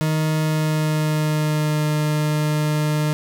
40% pulse tone with pitch glide, 155.9 to 151.55 Hz, D#3 to D#3, +4 to -45 cents, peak -17 dBFS, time 0.01-3.13 s, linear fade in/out 0 ms, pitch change -49 cents, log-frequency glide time 0.38-1.86 s, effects none

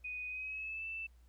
sine tone with pitch glide, 2489 to 2652 Hz, D#7 to E7, 0 to +10 cents, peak -39 dBFS, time 0.04-1.07 s, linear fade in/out 10 ms, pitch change +110 cents, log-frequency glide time 0.28-0.86 s, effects added 60 Hz sine -59 dBFS peak until 1.28 s + pink hiss -75 dBFS RMS until 1.28 s

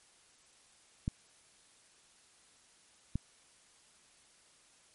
clicks, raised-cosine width 5 ms, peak -20 dBFS, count 2, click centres 1.079 / 3.156 s, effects white hiss -64 dBFS RMS until 4.94 s + MP3 48 kbps

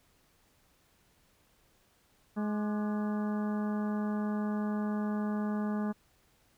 harmonic tone with a mistuned harmonic, 210.2 Hz, G#3, 21 cents sharp, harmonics 1 / 2 / 3 / 4 / 5 / 6 / 7 / 8, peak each -30 / -42 / -44 / -45 / -49 / -47 / -51 / -53 dBFS, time 2.36-5.93 s, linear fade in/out 20 ms, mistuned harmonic 6, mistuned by -91 cents, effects pink hiss -68 dBFS RMS until 6.57 s

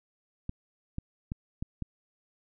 clicks, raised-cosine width 5 ms, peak -21 dBFS, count 5, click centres 0.494 / 0.984 / 1.319 / 1.625 / 1.823 s, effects none

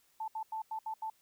sine tone bursts at uneven times, 880 Hz, A5, in tune, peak -35 dBFS, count 6, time 0.2-0.28 / 0.35-0.43 / 0.52-0.62 / 0.71-0.79 / 0.86-0.94 / 1.02-1.1 s, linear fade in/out 5 ms, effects white hiss -70 dBFS RMS until 1.21 s

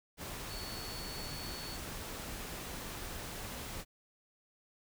sine tone in noise, 4435 Hz, C#8, in tune, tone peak -46 dBFS, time 0.47-1.79 s, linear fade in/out 50 ms, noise pink, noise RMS -43 dBFS, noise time 0.17-3.85 s, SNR -6 dB, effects none

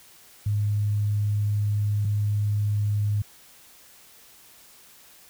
sine tone pair in turn, 103.83 / 103.83 Hz, G#2 / G#2, 0 / 0 cents, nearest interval unison, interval 0 cents, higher neither, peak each -21 dBFS, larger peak neither, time 0.46-2.05 / 2.05-3.22 s, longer first, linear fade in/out 5 ms, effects white hiss -52 dBFS RMS until 5.29 s

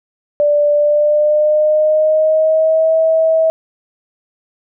sine tone with pitch glide, 587.3 to 644.2 Hz, D5 to E5, 0 to -40 cents, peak -9 dBFS, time 0.4-3.5 s, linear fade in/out 0 ms, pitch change +160 cents, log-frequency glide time 0.72-2.94 s, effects none

